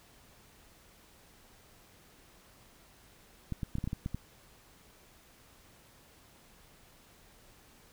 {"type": "clicks", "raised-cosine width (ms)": 5, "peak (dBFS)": -22, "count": 9, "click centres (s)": [3.523, 3.632, 3.754, 3.784, 3.841, 3.875, 3.931, 4.061, 4.146], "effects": ["pink hiss -60 dBFS RMS until 7.92 s"]}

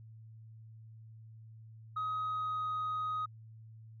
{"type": "tone with pitch glide", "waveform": "sine", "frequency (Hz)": [1262, 1253.3], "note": ["D#6", "D#6"], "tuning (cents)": [24, 12], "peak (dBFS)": -31, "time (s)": [1.96, 3.26], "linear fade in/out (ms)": 10, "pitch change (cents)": -12, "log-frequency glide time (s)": [2.16, 2.67], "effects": ["tanh soft clip ceiling -31 dBFS", "added 111 Hz sine -50 dBFS peak until 4 s"]}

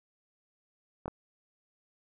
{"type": "clicks", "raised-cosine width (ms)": 1, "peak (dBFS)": -22, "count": 2, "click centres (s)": [1.058, 1.08], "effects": []}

